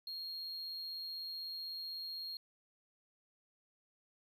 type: tone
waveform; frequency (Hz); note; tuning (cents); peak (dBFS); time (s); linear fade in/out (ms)
triangle; 4256; C8; +29; -40; 0.07-2.37; 2
effects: none